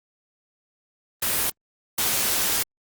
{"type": "noise bursts at uneven times", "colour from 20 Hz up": "white", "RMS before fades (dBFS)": -23, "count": 2, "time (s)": [[1.22, 1.5], [1.98, 2.63]], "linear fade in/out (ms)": 5, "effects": ["Opus 32 kbps"]}